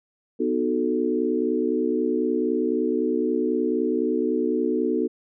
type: chord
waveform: sine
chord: B dominant seventh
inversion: none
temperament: equal with one note detuned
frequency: 246.9 / 306.1 / 370 / 440 Hz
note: B3 / D#4 / F#4 / A4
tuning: 0 / -28 / 0 / 0 cents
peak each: -26 dBFS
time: 0.39-5.08 s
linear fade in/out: 20 ms
effects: none